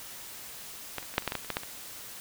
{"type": "clicks", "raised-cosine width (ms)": 0.3, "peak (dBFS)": [-16, -29, -26, -7, -28, -12, -15, -14, -29, -14, -12, -24], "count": 12, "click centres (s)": [0.983, 1.028, 1.14, 1.181, 1.223, 1.277, 1.321, 1.353, 1.447, 1.503, 1.569, 1.634], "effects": ["white hiss -44 dBFS RMS until 2.2 s"]}